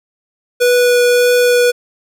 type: tone with vibrato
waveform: square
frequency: 489.2 Hz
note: B4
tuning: 16 cents flat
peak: -9 dBFS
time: 0.6-1.72 s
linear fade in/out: 20 ms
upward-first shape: triangle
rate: 1.7 Hz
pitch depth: 8 cents each way
effects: none